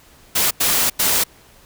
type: noise bursts at uneven times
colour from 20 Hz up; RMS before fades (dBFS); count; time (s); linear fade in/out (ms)
white; -17; 3; 0.35-0.51 / 0.6-0.9 / 0.99-1.24; 10
effects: pink hiss -49 dBFS RMS until 1.65 s